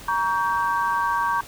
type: chord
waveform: sine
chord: G diminished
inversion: first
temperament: just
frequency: 940.8 / 1128.9 / 1568 Hz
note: Bb5 / Db6 / G6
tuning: +16 / +31 / 0 cents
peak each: -23 / -24 / -27 dBFS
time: 0.08-1.41 s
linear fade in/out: 5 ms
effects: pink hiss -42 dBFS RMS until 1.47 s